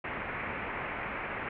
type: low-pass noise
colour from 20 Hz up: white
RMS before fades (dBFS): -37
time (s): 0.04-1.49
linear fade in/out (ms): 5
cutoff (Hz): 2400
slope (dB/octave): 48
effects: none